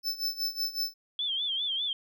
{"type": "tone with tremolo", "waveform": "square", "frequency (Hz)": 5274, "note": "E8", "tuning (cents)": 0, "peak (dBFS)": -27, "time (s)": [0.03, 0.94], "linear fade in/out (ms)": 50, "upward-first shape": "sine", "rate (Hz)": 5.4, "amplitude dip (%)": 85}
{"type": "tone with vibrato", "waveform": "sine", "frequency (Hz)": 3322, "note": "G#7", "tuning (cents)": 0, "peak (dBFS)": -28, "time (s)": [1.19, 1.93], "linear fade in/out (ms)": 2, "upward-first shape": "sine", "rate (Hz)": 5, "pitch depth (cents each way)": 110}
{"effects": []}